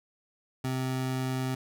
25% pulse tone, 130 Hz, C3, 11 cents flat, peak -25 dBFS, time 0.64-1.55 s, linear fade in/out 5 ms, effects none

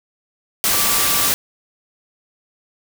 sine tone in noise, 1164 Hz, D6, 16 cents flat, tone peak -27 dBFS, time 0.73-1.28 s, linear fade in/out 0 ms, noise white, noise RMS -17 dBFS, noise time 0.64-1.34 s, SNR -13 dB, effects none

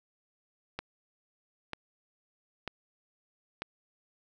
click train, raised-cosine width 0.3 ms, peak -19 dBFS, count 4, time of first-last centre 0.79-3.62 s, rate 1.06 Hz, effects none

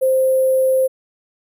sine tone with sample-and-hold, 523.3 Hz, C5, in tune, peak -12 dBFS, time 0.01-0.88 s, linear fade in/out 20 ms, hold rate 11025 Hz, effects none

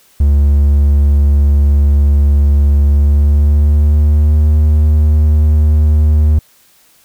triangle tone with pitch glide, 71.6 to 75.86 Hz, D2 to D#2, -43 to -43 cents, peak -4 dBFS, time 0.2-6.39 s, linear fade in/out 5 ms, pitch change +100 cents, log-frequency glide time 2.86-4.48 s, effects white hiss -49 dBFS RMS until 7.04 s

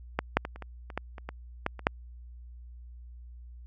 clicks, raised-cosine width 0.5 ms, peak -11 / -6 / -19 / -29 / -25 / -27 / -15 / -27 / -21 / -12 / -27 / -6 dBFS, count 12, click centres 0.19 / 0.37 / 0.451 / 0.56 / 0.623 / 0.902 / 0.976 / 1.182 / 1.29 / 1.664 / 1.793 / 1.869 s, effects added 60 Hz sine -44 dBFS peak until 3.66 s

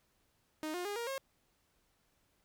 sawtooth tone with pitch steps, 310 / 356.1 / 409 / 469.9 / 539.7 Hz, D#4 / F4 / G#4 / A#4 / C#5, -6 / +34 / -26 / +14 / -46 cents, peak -33 dBFS, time 0.63-1.18 s, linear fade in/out 0 ms, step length 110 ms, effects pink hiss -75 dBFS RMS until 2.44 s

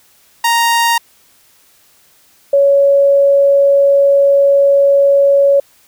sawtooth / sine tone pair in turn, 932.3 / 559 Hz, A#5 / C#5, 0 / +14 cents, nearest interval major sixth, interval 886 cents, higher first, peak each -6 dBFS, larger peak neither, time 0.44-0.98 / 2.53-5.6 s, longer second, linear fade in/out 5 ms, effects white hiss -50 dBFS RMS until 5.87 s

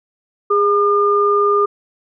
sine tone pair together, 410 / 1207.9 Hz, G#4 / D6, -22 / +48 cents, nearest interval octave + perfect fifth, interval 1870 cents, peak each -14 dBFS, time 0.5-1.66 s, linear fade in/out 10 ms, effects none

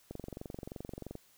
click train, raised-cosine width 2 ms, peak -28 dBFS, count 25, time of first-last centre 0.11-1.153 s, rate 23 Hz, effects white hiss -65 dBFS RMS until 1.37 s

